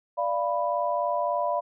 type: chord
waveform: sine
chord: B diminished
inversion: first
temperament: equal with one note detuned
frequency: 587.3 / 690.8 / 987.8 Hz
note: D5 / F5 / B5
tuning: 0 / -19 / 0 cents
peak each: -28 dBFS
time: 0.17-1.61 s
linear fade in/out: 20 ms
effects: none